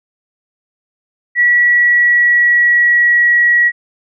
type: tone with pitch glide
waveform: sine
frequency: 1936 to 1918.2 Hz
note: B6 to A#6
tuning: -35 to +49 cents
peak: -7 dBFS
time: 1.35-3.72 s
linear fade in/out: 50 ms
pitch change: -16 cents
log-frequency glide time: 1.6-3.3 s
effects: none